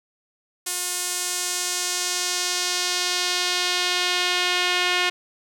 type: tone with band-pass filter sweep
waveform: sawtooth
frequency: 358.9 Hz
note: F4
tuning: 47 cents sharp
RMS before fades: -24 dBFS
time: 0.66-5.1 s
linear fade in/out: 10 ms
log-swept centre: 9300 to 2800 Hz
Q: 1.3
effects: none